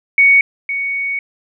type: tone pair in turn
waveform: sine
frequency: 2230 / 2230 Hz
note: C#7 / C#7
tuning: +10 / +10 cents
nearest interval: unison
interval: 0 cents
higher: neither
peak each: -6 / -17 dBFS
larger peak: first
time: 0.18-0.41 / 0.69-1.19 s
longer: second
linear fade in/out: 2 ms
effects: none

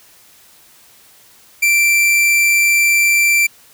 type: tone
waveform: 45% pulse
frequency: 2349 Hz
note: D7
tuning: in tune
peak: -10 dBFS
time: 1.62-3.47 s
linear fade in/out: 10 ms
effects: white hiss -47 dBFS RMS until 3.73 s

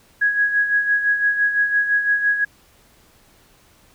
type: tone with tremolo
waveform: sine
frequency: 1661.2 Hz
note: G#6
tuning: in tune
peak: -13 dBFS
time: 0.21-2.45 s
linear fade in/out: 10 ms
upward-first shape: sine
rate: 5.9 Hz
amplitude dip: 60%
effects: pink hiss -54 dBFS RMS until 3.94 s

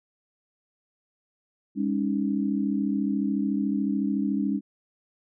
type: chord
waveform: sine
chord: Ab suspended fourth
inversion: none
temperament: equal with one note detuned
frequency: 203.6 / 277.2 / 311.1 Hz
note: Ab3 / Db4 / Eb4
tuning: -34 / 0 / 0 cents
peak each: -26 / -27 / -31 dBFS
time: 1.75-4.61 s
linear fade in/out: 50 ms
effects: none

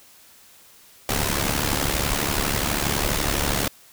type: noise with amplitude modulation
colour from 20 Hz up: pink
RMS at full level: -20 dBFS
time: 1.09-3.68 s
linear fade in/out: 2 ms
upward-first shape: sine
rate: 72.1 Hz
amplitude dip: 75%
effects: white hiss -51 dBFS RMS until 3.92 s

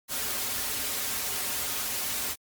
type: noise with comb filter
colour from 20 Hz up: white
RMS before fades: -31 dBFS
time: 0.08-2.36 s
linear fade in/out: 50 ms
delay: 6 ms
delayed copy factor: -0.8
effects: Opus 48 kbps

